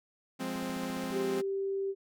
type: chord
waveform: sawtooth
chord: F minor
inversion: none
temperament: equal with one note detuned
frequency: 176.24 / 207.7 / 261.6 Hz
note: F3 / Ab3 / C4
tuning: +16 / 0 / 0 cents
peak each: -37 / -36 / -32 dBFS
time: 0.39-1.42 s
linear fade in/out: 20 ms
type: click train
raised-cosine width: 2 ms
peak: -37 dBFS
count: 9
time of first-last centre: 0.56-1.108 s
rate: 14.6 Hz
type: tone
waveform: sine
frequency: 391 Hz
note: G4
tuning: 4 cents flat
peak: -30 dBFS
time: 1.11-1.95 s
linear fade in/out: 50 ms
effects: none